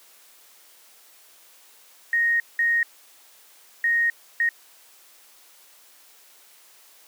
sine tone bursts at uneven times, 1864.7 Hz, A#6, in tune, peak -18 dBFS, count 4, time 2.13-2.4 / 2.59-2.83 / 3.84-4.1 / 4.4-4.49 s, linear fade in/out 2 ms, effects white hiss -53 dBFS RMS until 7.07 s + high-pass 400 Hz 12 dB/octave

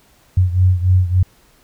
sine beating tone pair, 90.8 / 94.3 Hz, F#2 / F#2, -32 / +33 cents, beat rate 3.5 Hz, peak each -12 / -16 dBFS, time 0.37-1.23 s, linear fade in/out 5 ms, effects pink hiss -53 dBFS RMS until 1.63 s

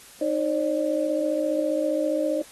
sine tone cluster, 309.6 / 543 / 598 Hz, D#4 / C#5 / D5, -9 / -36 / +31 cents, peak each -26 dBFS, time 0.21-2.42 s, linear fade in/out 5 ms, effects white hiss -48 dBFS RMS until 2.51 s + AAC 32 kbps

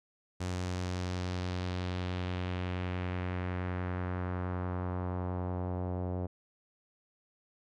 sawtooth tone with low-pass filter sweep, 90.6 Hz, F#2, 36 cents flat, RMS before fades -35 dBFS, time 0.4-6.27 s, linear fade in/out 10 ms, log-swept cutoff 7500 to 640 Hz, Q 1.5, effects none

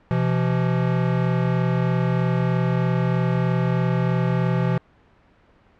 square tone pair together, 126.84 / 170 Hz, B2 / F3, +47 / -46 cents, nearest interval perfect fourth, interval 507 cents, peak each -22 dBFS, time 0.11-4.78 s, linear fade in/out 0 ms, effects pink hiss -56 dBFS RMS until 5.79 s + low-pass 2000 Hz 12 dB/octave

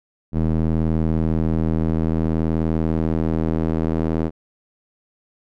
square tone with band-pass filter sweep, 40.28 Hz, E1, 39 cents flat, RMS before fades -20 dBFS, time 0.32-4.31 s, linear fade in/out 50 ms, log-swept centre 190 to 310 Hz, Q 0.97, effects none

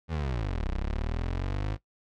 25% pulse linear two-way sweep, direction down then up, 84.7 to 30.82 to 53.7 Hz, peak -25 dBFS, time 0.08-1.78 s, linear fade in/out 50 ms, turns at 0.68 s, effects noise-tail reverb RT60 0.1 s tail -18 dB re dry + low-pass 4000 Hz 12 dB/octave

